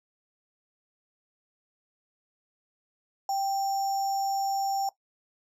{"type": "tone with sample-and-hold", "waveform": "sine", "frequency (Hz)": 784, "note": "G5", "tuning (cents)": 0, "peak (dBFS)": -25, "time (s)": [3.29, 4.89], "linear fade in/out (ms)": 2, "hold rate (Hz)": 6300, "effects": ["noise-tail reverb RT60 0.1 s tail -17 dB re dry", "low-pass 11000 Hz 12 dB/octave"]}